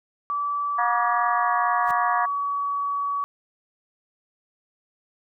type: tone with pitch glide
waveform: sine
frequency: 1155 to 1133.8 Hz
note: D6 to C#6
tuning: -29 to +39 cents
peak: -23 dBFS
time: 0.3-3.24 s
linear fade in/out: 0 ms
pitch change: -32 cents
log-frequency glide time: 1.28-1.49 s
type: harmonic tone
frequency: 239.4 Hz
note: A#3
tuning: 46 cents sharp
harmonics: 3 / 4 / 5 / 6 / 7 / 8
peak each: -25 / -26 / -30 / -37 / -29 / -35 dBFS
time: 0.78-2.26 s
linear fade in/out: 10 ms
type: noise with exponential growth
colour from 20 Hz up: pink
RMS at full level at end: -38 dBFS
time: 1.8-1.91 s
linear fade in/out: 0 ms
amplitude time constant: 22 ms
effects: none